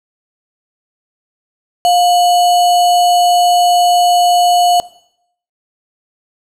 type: tone with sample-and-hold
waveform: sine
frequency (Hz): 707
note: F5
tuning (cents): +21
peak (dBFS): -7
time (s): 1.85-4.8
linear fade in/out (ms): 0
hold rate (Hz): 3675
effects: noise-tail reverb RT60 0.7 s tail -19 dB re dry + low-pass 11000 Hz 12 dB/octave